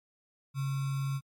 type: tone with sample-and-hold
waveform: sine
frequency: 136.8 Hz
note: C#3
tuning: 23 cents flat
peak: -29 dBFS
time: 0.54-1.21 s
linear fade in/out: 50 ms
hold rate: 1225 Hz
effects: MP3 64 kbps